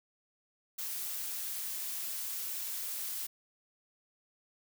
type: noise with amplitude modulation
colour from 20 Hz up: blue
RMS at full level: -37 dBFS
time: 0.78-3.27 s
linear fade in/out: 10 ms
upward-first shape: sine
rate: 178 Hz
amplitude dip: 25%
effects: none